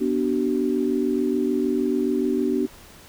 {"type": "chord", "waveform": "sine", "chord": "B minor", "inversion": "none", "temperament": "equal with one note detuned", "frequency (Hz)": [246.9, 293.7, 379.3], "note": ["B3", "D4", "F#4"], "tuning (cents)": [0, 0, 43], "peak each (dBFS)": -24, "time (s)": [0, 2.67], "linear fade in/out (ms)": 20, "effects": ["pink hiss -47 dBFS RMS until 3.08 s"]}